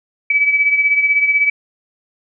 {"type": "beating tone pair", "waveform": "sine", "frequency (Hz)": [2290, 2306], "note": ["D7", "D7"], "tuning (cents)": [-44, -32], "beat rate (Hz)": 16, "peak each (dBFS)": [-12, -19], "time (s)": [0.3, 1.5], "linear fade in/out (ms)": 5, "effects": []}